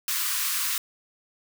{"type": "high-pass noise", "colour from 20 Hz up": "white", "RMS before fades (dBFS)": -27, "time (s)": [0.08, 0.78], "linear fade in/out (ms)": 2, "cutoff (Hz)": 1000, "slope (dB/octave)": 96, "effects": []}